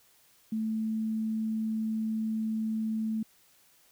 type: tone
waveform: sine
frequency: 220 Hz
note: A3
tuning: in tune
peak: -28 dBFS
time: 0.52-3.23 s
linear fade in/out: 5 ms
effects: white hiss -63 dBFS RMS until 3.91 s